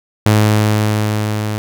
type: tone with level ramp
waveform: sawtooth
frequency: 106.5 Hz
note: G#2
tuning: 44 cents sharp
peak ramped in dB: -4 to -14 dBFS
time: 0.26-1.58 s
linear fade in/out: 0 ms
effects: none